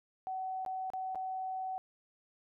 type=tone with dropouts; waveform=sine; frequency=754 Hz; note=F#5; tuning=32 cents sharp; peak=-35 dBFS; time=0.27-1.78 s; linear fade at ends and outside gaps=0 ms; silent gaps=0.65-0.662 / 0.902-0.935 / 1.148-1.156 s; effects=none